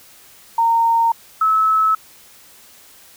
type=tone pair in turn; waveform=sine; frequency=920 / 1298.3 Hz; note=A#5 / E6; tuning=-23 / -27 cents; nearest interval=tritone; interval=596 cents; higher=second; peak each=-12 dBFS; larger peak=neither; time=0.58-1.12 / 1.41-1.95 s; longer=neither; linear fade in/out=5 ms; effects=white hiss -46 dBFS RMS until 3.16 s